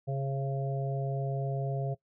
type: harmonic tone with a mistuned harmonic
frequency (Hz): 136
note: C#3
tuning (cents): -33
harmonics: 1 / 3 / 4 / 5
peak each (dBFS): -30 / -40 / -40 / -39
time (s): 0.07-1.95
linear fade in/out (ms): 20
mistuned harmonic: 3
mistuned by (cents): +17
effects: noise-tail reverb RT60 0.1 s tail -20 dB re dry